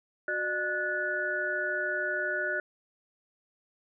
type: tone cluster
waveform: sine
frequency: 367.3 / 603 / 1467 / 1734 Hz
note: F#4 / D5 / F#6 / A6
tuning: -13 / +46 / -15 / -26 cents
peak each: -38 / -35 / -30 / -36 dBFS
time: 0.28-2.6 s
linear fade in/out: 2 ms
effects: none